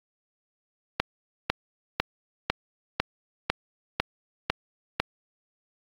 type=click train; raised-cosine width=0.3 ms; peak=-5 dBFS; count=9; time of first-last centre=1-5 s; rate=2 Hz; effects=AAC 32 kbps